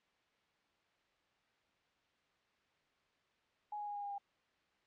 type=tone with pitch steps; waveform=sine; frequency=835 / 828.8 / 822.6 / 816.4 / 810.3 / 804.2 Hz; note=G#5 / G#5 / G#5 / G#5 / G#5 / G5; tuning=+9 / -4 / -17 / -30 / -43 / +44 cents; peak=-40 dBFS; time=3.72-4.182 s; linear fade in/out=5 ms; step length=77 ms; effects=white hiss -75 dBFS RMS until 4.86 s + low-pass 3000 Hz 12 dB/octave